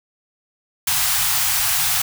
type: band-stop noise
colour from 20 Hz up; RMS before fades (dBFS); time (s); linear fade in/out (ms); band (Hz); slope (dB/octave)
white; -19; 0.87-2.02; 5; 160 to 690; 96
effects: none